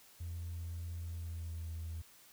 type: tone with pitch glide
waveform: triangle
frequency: 84.7 to 81.58 Hz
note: E2 to E2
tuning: +48 to -17 cents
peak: -36 dBFS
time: 0.2-2.02 s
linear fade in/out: 10 ms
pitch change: -65 cents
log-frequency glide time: 0.94-1.7 s
effects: tanh soft clip ceiling -36 dBFS + white hiss -61 dBFS RMS until 2.32 s